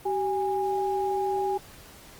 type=tone pair together; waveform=sine; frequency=384.5 / 819 Hz; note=G4 / G#5; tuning=-33 / -24 cents; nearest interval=octave + minor second; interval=1309 cents; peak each=-27 dBFS; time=0.05-1.58 s; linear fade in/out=10 ms; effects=pink hiss -49 dBFS RMS until 2.19 s + Opus 32 kbps